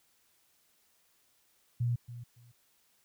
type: tone with echo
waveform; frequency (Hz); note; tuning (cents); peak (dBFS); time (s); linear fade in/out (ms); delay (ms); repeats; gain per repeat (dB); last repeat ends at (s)
sine; 120; B2; -49; -27; 1.8-1.96; 10; 280; 2; -14; 2.52
effects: white hiss -70 dBFS RMS until 3.04 s